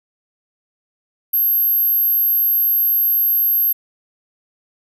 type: tone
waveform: sine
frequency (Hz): 12544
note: G9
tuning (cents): 0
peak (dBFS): -13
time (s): 1.33-3.73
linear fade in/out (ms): 10
effects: none